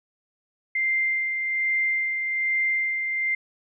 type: tone with tremolo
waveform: sine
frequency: 2093 Hz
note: C7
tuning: in tune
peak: -20 dBFS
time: 0.75-3.35 s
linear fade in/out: 5 ms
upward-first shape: sine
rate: 1.2 Hz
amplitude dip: 40%
effects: none